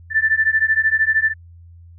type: beating tone pair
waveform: sine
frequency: 1760 / 1773 Hz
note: A6 / A6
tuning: 0 / +13 cents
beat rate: 13 Hz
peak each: -17 dBFS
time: 0.1-1.34 s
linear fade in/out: 50 ms
effects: added 85 Hz sine -40 dBFS peak until 1.98 s